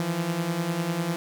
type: beating tone pair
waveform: sawtooth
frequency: 161.8 / 171.8 Hz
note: E3 / F3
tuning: -32 / -28 cents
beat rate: 10 Hz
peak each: -27 / -23 dBFS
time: 0-1.16 s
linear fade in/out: 0 ms
effects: none